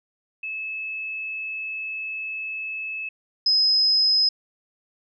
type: tone pair in turn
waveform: sine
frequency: 2600 / 5081 Hz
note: E7 / D#8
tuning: -24 / +35 cents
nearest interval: octave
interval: 1159 cents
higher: second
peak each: -28 / -16 dBFS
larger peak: second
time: 0.43-3.09 / 3.46-4.29 s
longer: first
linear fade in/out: 5 ms
effects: none